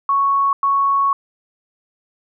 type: tone bursts at uneven times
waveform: sine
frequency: 1108.7 Hz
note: C#6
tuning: in tune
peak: -13 dBFS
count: 2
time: 0.09-0.53 / 0.63-1.13 s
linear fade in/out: 2 ms
effects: none